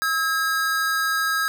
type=tone pair together; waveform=square; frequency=1292.3 / 1625 Hz; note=E6 / G#6; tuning=-35 / -38 cents; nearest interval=major third; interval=397 cents; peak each=-25 / -23 dBFS; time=0.02-1.48 s; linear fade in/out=0 ms; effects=none